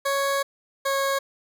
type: tone pair in turn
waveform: 20% pulse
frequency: 554.4 / 548 Hz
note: C#5 / C#5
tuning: 0 / -20 cents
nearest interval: unison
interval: 20 cents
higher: first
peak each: -17 dBFS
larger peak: neither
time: 0.05-0.43 / 0.85-1.19 s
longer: first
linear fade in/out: 10 ms
effects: none